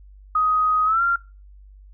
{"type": "tone with pitch glide", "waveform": "sine", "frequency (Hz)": [1254, 1383.4], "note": ["D#6", "F6"], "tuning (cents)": [13, -17], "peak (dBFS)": -16, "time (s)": [0.35, 1.16], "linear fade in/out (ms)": 5, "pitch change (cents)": 170, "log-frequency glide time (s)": [0.85, 1.02], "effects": ["noise-tail reverb RT60 0.3 s tail -22 dB re dry", "added 49 Hz sine -43 dBFS peak until 1.93 s"]}